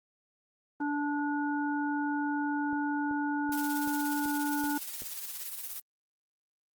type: harmonic tone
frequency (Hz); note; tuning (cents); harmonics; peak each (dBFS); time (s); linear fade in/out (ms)
291.2; D4; -15; 1 / 3 / 5; -30 / -35 / -37; 0.8-4.78; 5
type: click train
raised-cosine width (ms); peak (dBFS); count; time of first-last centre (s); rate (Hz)
2; -33; 7; 2.73-5.02; 2.62
type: noise with tremolo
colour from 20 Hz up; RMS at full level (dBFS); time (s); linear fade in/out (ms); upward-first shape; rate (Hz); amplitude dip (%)
blue; -37; 3.52-5.8; 2; sine; 17; 55
effects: Opus 24 kbps